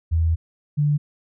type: tone pair in turn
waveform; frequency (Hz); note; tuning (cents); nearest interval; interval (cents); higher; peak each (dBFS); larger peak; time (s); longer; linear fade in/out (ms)
sine; 81.8 / 147.23; E2 / D3; -13 / +5; minor seventh; 1018; second; -16; neither; 0.11-0.36 / 0.77-0.98; first; 20
effects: none